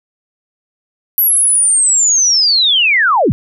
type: linear sweep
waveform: sine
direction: down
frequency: 11840 to 82.3 Hz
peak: -8 dBFS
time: 1.18-3.32 s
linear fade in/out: 0 ms
effects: none